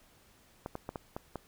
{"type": "clicks", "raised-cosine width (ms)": 1, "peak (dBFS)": -23, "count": 6, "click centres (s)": [0.661, 0.754, 0.891, 0.958, 1.165, 1.357], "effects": ["pink hiss -63 dBFS RMS until 1.47 s"]}